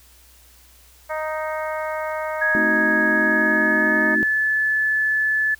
harmonic tone, 311.1 Hz, D#4, in tune, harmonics 2 / 3 / 4 / 5 / 6 / 7, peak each -26 / -30 / -32 / -34 / -36 / -37 dBFS, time 1.09-4.16 s, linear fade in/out 20 ms
sine tone with pitch glide, 1661.2 to 1732.7 Hz, G#6 to A6, 0 to -27 cents, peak -17 dBFS, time 2.41-5.55 s, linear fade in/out 10 ms, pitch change +73 cents, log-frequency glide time 3.07-4.16 s
sine chord, A diminished seventh, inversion none, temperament equal, 220 / 261.6 / 311.1 / 370 Hz, A3 / C4 / Eb4 / Gb4, 0 / 0 / 0 / 0 cents, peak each -25 / -30 / -25 / -30 dBFS, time 2.55-4.23 s, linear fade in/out 0 ms
effects added 61 Hz sine -52 dBFS peak until 5.59 s + white hiss -52 dBFS RMS until 5.59 s

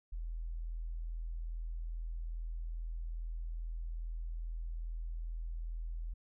sine tone, 41.2 Hz, E1, in tune, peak -37 dBFS, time 0.12-6.14 s, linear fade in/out 10 ms, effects none

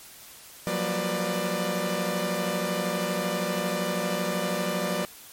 sawtooth tone cluster, 175.9 / 188.6 / 233.7 / 494.4 / 594 Hz, F3 / F#3 / A#3 / B4 / D5, +13 / +33 / +5 / +2 / +20 cents, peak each -28 / -28 / -32 / -31 / -26 dBFS, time 0.67-5.05 s, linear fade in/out 0 ms, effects white hiss -47 dBFS RMS until 5.32 s + MP3 64 kbps

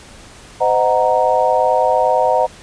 sine chord, C half-diminished seventh, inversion none, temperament equal with one note detuned, 513.4 / 622.3 / 740 / 932.3 Hz, C5 / Eb5 / Gb5 / Bb5, -33 / 0 / 0 / 0 cents, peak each -17 dBFS, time 0.6-2.47 s, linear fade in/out 20 ms, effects pink hiss -40 dBFS RMS until 2.62 s + resampled to 22050 Hz

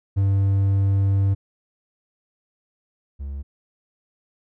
triangle tone pair in turn, 98.1 / 69.65 Hz, G2 / C#2, +2 / +9 cents, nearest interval tritone, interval 593 cents, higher first, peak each -14 / -26 dBFS, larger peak first, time 0.16-1.35 / 3.19-3.43 s, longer first, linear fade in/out 20 ms, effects none

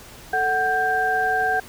sine tone cluster, 442.3 / 745 / 1581 Hz, A4 / F#5 / G6, +9 / +12 / +14 cents, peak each -28 / -21 / -22 dBFS, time 0.33-1.6 s, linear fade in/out 5 ms, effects pink hiss -43 dBFS RMS until 1.68 s

